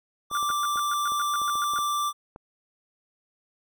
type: tone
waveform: square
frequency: 1174.7 Hz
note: D6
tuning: in tune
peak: -25 dBFS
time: 0.3-2.13 s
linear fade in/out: 50 ms
type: clicks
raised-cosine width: 1 ms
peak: -28 dBFS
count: 10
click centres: 0.314 / 0.428 / 0.502 / 0.758 / 1.12 / 1.417 / 1.555 / 1.736 / 1.789 / 2.361 s
type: tone bursts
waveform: sine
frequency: 1410 Hz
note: F6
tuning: 16 cents sharp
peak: -29 dBFS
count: 11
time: 0.35-1.781 s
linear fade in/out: 0 ms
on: 21 ms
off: 120 ms
effects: none